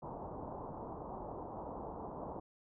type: low-pass noise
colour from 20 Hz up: white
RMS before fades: -45 dBFS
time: 0.02-2.4 s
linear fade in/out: 10 ms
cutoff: 1000 Hz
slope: 48 dB/octave
effects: none